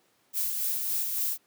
violet noise with tremolo, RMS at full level -28 dBFS, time 0.33-1.38 s, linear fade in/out 50 ms, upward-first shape sine, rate 3.6 Hz, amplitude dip 35%, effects pink hiss -67 dBFS RMS until 1.46 s + high-pass 200 Hz 12 dB/octave

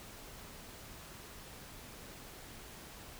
silence, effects pink hiss -51 dBFS RMS until 3.19 s

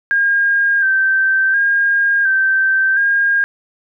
sine tone with vibrato, 1587 Hz, G6, 21 cents sharp, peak -11 dBFS, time 0.11-3.44 s, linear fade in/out 0 ms, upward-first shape square, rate 0.7 Hz, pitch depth 34 cents each way, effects none

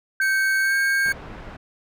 sine tone with pitch glide, 1558 to 1593.5 Hz, G6 to G6, -11 to +28 cents, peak -18 dBFS, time 0.2-1.12 s, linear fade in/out 2 ms, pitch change +39 cents, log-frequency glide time 0.61-0.76 s
sawtooth tone, 2217 Hz, C#7, in tune, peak -24 dBFS, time 0.21-1.13 s, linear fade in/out 10 ms
pink low-pass noise, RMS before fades -38 dBFS, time 1.05-1.57 s, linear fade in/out 10 ms, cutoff 1900 Hz, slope 12 dB/octave
effects none

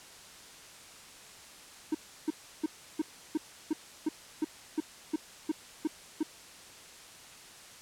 triangle tone bursts, 311.1 Hz, D#4, in tune, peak -24 dBFS, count 13, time 1.92-6.231 s, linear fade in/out 5 ms, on 27 ms, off 330 ms, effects white hiss -51 dBFS RMS until 7.81 s + low-pass 9000 Hz 12 dB/octave

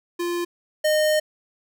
square tone pair in turn, 347.5 / 613.5 Hz, F4 / D#5, -9 / -25 cents, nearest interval minor seventh, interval 984 cents, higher second, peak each -24 / -18 dBFS, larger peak second, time 0.19-0.45 / 0.84-1.2 s, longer second, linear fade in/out 10 ms, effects none

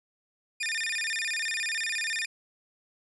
sawtooth tone with vibrato, 2100 Hz, C7, 6 cents sharp, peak -25 dBFS, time 0.6-2.26 s, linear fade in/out 10 ms, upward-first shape square, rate 17 Hz, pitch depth 260 cents each way, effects resampled to 22050 Hz + 11-bit

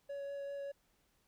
triangle tone with vibrato, 561 Hz, C#5, 21 cents sharp, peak -38 dBFS, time 0.09-0.72 s, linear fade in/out 10 ms, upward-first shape sine, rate 5.1 Hz, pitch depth 9 cents each way, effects pink hiss -75 dBFS RMS until 1.27 s

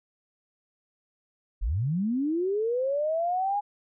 sine linear sweep, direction up, 35.2 to 832 Hz, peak -24 dBFS, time 1.61-3.61 s, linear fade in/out 20 ms, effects none

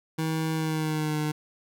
25% pulse tone with pitch glide, 159.5 to 152.03 Hz, D#3 to D#3, +43 to -40 cents, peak -22 dBFS, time 0.18-1.32 s, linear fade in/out 10 ms, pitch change -83 cents, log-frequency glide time 0.54-1.19 s, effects none

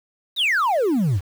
sine exponential sweep, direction down, 3982 to 81.7 Hz, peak -14 dBFS, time 0.36-1.21 s, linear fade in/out 50 ms, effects tanh soft clip ceiling -16 dBFS + 7-bit

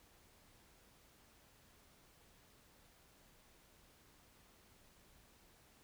silence, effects pink hiss -67 dBFS RMS until 5.83 s

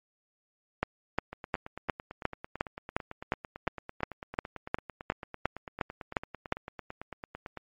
two click trains, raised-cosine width 0.5 ms, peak -11 / -24 dBFS, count 17 / 57, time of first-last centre 0.83-6.524 / 1.33-7.573 s, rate 2.81 / 8.97 Hz, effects MP3 48 kbps

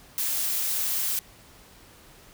blue noise, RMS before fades -27 dBFS, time 0.18-1.19 s, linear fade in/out 0 ms, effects pink hiss -52 dBFS RMS until 2.33 s

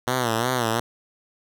5% pulse tone with vibrato, 120 Hz, B2, 49 cents flat, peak -10 dBFS, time 0.07-0.8 s, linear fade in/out 5 ms, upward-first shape sine, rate 2.8 Hz, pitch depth 130 cents each way, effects none

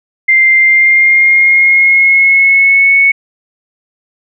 sine tone with pitch glide, 2093 to 2212 Hz, C7 to C#7, 0 to -4 cents, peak -4 dBFS, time 0.28-3.12 s, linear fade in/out 10 ms, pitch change +96 cents, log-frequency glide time 0.58-2.96 s, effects none

